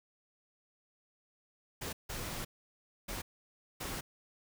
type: noise bursts at uneven times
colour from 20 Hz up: pink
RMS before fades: -40 dBFS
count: 4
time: 1.81-1.93 / 2.09-2.45 / 3.08-3.22 / 3.8-4.01 s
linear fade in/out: 10 ms
effects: none